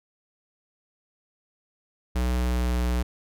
square tone with pitch glide, 61.74 to 60.71 Hz, B1 to B1, 0 to -29 cents, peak -23 dBFS, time 2.15-3.03 s, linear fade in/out 10 ms, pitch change -29 cents, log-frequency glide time 2.29-2.91 s, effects none

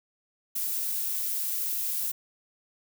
violet noise, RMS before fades -30 dBFS, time 0.55-2.12 s, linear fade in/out 10 ms, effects none

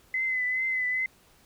sine tone with vibrato, 2031 Hz, B6, 48 cents sharp, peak -25 dBFS, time 0.14-1.06 s, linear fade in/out 2 ms, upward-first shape triangle, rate 2.4 Hz, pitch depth 41 cents each way, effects pink hiss -60 dBFS RMS until 1.45 s

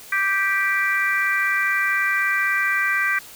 harmonic tone, 392 Hz, G4, in tune, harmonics 3 / 4 / 5 / 6, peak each -27 / -22 / -22 / -26 dBFS, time 0.12-3.19 s, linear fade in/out 5 ms, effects white hiss -42 dBFS RMS until 3.35 s

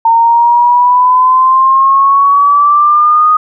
sine exponential sweep, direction up, 910 to 1244.5 Hz, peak -4 dBFS, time 0.05-3.37 s, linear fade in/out 5 ms, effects none

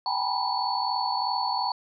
sine tone cluster, 775 / 837 / 950 / 993 / 4430 Hz, G5 / G#5 / A#5 / B5 / C#8, -20 / +13 / +33 / +9 / -2 cents, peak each -31 dBFS, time 0.06-1.72 s, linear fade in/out 2 ms, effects none

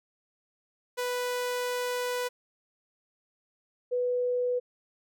sawtooth / sine tone pair in turn, 493.9 / 493.9 Hz, B4 / B4, 0 / 0 cents, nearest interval unison, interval 0 cents, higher neither, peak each -25 dBFS, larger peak neither, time 0.97-2.29 / 3.91-4.6 s, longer first, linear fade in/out 20 ms, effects none

